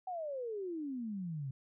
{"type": "exponential sweep", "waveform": "sine", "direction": "down", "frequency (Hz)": [763, 128.8], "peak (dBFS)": -37, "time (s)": [0.07, 1.51], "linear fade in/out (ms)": 5, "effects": []}